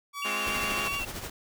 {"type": "tone with pitch glide", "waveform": "sawtooth", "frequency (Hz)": [1140, 1130.2], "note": ["C#6", "C#6"], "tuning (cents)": [48, 33], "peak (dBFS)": -30, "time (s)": [0.13, 1.03], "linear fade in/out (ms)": 50, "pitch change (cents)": -15, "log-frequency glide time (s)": [0.55, 0.87]}
{"type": "tone with vibrato", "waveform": "sine", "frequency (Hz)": 2745, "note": "F7", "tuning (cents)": -31, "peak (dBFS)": -31, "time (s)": [0.22, 1.05], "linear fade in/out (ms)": 5, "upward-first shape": "sine", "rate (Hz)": 7.1, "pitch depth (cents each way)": 25}
{"type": "chord", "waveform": "5% pulse", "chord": "F minor", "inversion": "first", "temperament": "equal", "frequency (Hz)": [207.7, 261.6, 349.2], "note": ["Ab3", "C4", "F4"], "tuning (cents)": [0, 0, 0], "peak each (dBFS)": [-23, -27, -27], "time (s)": [0.24, 0.89], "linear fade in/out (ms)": 20}
{"type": "noise with tremolo", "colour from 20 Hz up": "pink", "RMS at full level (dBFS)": -35, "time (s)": [0.46, 1.3], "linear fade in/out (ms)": 5, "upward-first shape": "triangle", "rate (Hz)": 13, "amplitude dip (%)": 65}
{"effects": []}